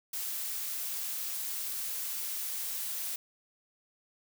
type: noise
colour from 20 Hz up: blue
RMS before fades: -36 dBFS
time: 0.13-3.16 s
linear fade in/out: 5 ms
effects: none